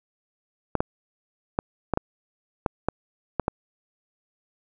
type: clicks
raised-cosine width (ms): 1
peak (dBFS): -8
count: 9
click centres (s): 0.753 / 0.805 / 1.589 / 1.937 / 1.974 / 2.662 / 2.886 / 3.397 / 3.481
effects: none